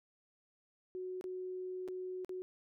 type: tone with dropouts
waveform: sine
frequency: 368.8 Hz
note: F#4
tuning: 6 cents flat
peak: -39 dBFS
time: 0.95-2.42 s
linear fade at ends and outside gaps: 0 ms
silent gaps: 1.211-1.241 / 1.878-1.885 / 2.247-2.293 s
effects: none